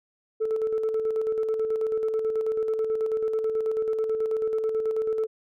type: tone with tremolo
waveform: sine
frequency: 440 Hz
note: A4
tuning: in tune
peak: -20 dBFS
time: 0.4-5.27 s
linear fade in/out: 20 ms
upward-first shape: square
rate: 9.2 Hz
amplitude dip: 45%
effects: tanh soft clip ceiling -20 dBFS